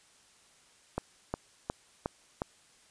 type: click train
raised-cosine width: 1 ms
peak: -17 dBFS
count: 5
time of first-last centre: 0.98-2.419 s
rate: 2.78 Hz
effects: white hiss -62 dBFS RMS until 2.9 s + resampled to 22050 Hz